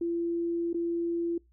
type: tone with dropouts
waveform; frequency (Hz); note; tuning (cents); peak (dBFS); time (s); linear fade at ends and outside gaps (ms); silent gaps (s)
sine; 339.8; F4; -47; -27; 0.01-1.38; 5; 0.731-0.743
effects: noise-tail reverb RT60 0.2 s tail -25 dB re dry + added 60 Hz sine -60 dBFS peak until 1.52 s